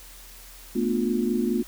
sine chord, B half-diminished seventh, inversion third, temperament just, 222.2 / 246.9 / 296.3 / 355.6 Hz, A3 / B3 / D4 / F4, +17 / 0 / +15 / +31 cents, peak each -26 / -26 / -32 / -27 dBFS, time 0.75-1.63 s, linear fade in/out 10 ms, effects added 41 Hz sine -47 dBFS peak until 1.67 s + white hiss -47 dBFS RMS until 1.67 s

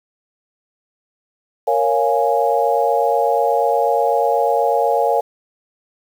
sine chord, Bb minor seventh, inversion none, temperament equal, 466.2 / 554.4 / 698.5 / 830.6 Hz, Bb4 / Db5 / F5 / Ab5, 0 / 0 / 0 / 0 cents, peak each -19 dBFS, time 1.67-5.21 s, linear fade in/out 10 ms, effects 7-bit

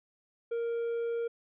triangle tone, 466.2 Hz, A#4, in tune, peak -28 dBFS, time 0.51-1.28 s, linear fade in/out 10 ms, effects resampled to 8000 Hz

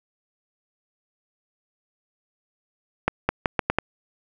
accelerating click train, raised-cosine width 0.5 ms, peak -4 dBFS, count 6, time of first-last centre 3.08-3.786 s, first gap 210 ms, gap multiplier 0.8, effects none

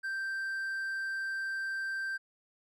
triangle tone, 1568 Hz, G6, in tune, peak -31 dBFS, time 0.03-2.18 s, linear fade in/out 20 ms, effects none

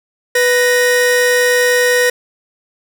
45% pulse tone pair together, 493.9 / 1866 Hz, B4 / A#6, 0 / +1 cents, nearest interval octave + major seventh, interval 2301 cents, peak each -12 / -14 dBFS, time 0.35-2.1 s, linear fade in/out 5 ms, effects none

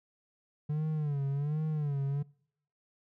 triangle tone with vibrato, 146.9 Hz, D3, 1 cent sharp, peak -27 dBFS, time 0.69-2.23 s, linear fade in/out 10 ms, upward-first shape sine, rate 1.3 Hz, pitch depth 110 cents each way, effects noise-tail reverb RT60 0.7 s tail -25 dB re dry

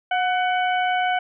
harmonic tone with a mistuned harmonic, 749 Hz, F#5, 21 cents sharp, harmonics 1 / 2 / 3 / 4, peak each -20 / -26 / -30 / -32 dBFS, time 0.11-1.19 s, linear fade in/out 5 ms, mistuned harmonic 1, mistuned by -45 cents, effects none

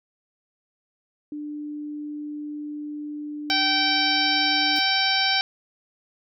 sine tone, 297 Hz, D4, 20 cents sharp, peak -30 dBFS, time 1.32-4.79 s, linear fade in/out 2 ms
harmonic tone, 773 Hz, G5, 24 cents flat, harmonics 1 / 2 / 3 / 4 / 5 / 6 / 7, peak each -27 / -27 / -27 / -27 / -27 / -27 / -27 dBFS, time 3.5-5.41 s, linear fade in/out 0 ms
white noise with exponential decay, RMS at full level -40 dBFS, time 4.76-4.89 s, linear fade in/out 0 ms, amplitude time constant 27 ms
effects none

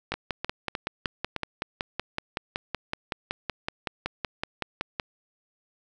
two click trains, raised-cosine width 0.3 ms, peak -12 / -13 dBFS, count 27 / 5, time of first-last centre 0.12-4.998 / 0.14-1.363 s, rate 5.33 / 3.27 Hz, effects none

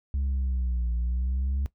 sine linear two-way sweep, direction down then up, 69.3 to 58.2 to 69.3 Hz, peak -22 dBFS, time 0.14-1.66 s, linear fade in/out 0 ms, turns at 0.93 s, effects noise-tail reverb RT60 0.1 s tail -19 dB re dry + tanh soft clip ceiling -23 dBFS

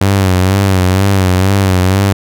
sawtooth tone with vibrato, 95.1 Hz, F#2, 48 cents sharp, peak -4 dBFS, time 0.01-2.13 s, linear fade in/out 5 ms, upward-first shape sine, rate 2.1 Hz, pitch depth 71 cents each way, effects none

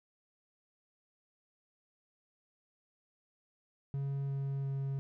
triangle tone with pitch steps, 138.59 / 137.71 / 136.84 Hz, C#3 / C#3 / C#3, 0 / -11 / -22 cents, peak -31 dBFS, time 3.94-4.99 s, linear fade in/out 0 ms, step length 350 ms, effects none

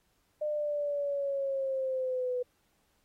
sine linear sweep, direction down, 605 to 493.9 Hz, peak -29 dBFS, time 0.41-2.43 s, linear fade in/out 10 ms, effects pink hiss -73 dBFS RMS until 3.04 s + AAC 48 kbps

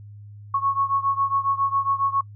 sine beating tone pair, 1100 / 1107.3 Hz, C#6 / C#6, -14 / -2 cents, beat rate 7.3 Hz, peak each -22 / -24 dBFS, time 0.54-2.21 s, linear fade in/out 5 ms, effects noise-tail reverb RT60 0.1 s tail -24 dB re dry + added 103 Hz sine -39 dBFS peak until 2.35 s

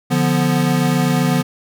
square chord, B diminished, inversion first, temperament equal, 146.83 / 174.61 / 246.9 Hz, D3 / F3 / B3, 0 / 0 / 0 cents, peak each -19 / -19 / -19 dBFS, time 0.1-1.43 s, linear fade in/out 20 ms, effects none

